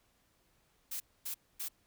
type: noise bursts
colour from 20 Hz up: blue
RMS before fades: -39 dBFS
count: 3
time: 0.91-1.686 s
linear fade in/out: 10 ms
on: 92 ms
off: 250 ms
effects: pink hiss -72 dBFS RMS until 1.86 s